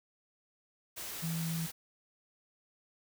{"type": "tone in noise", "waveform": "sine", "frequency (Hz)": 164.3, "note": "E3", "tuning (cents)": -5, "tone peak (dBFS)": -33, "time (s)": [1.22, 1.67], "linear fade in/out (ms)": 20, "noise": "white", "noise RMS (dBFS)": -42, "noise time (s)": [0.96, 1.72], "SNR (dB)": 6, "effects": []}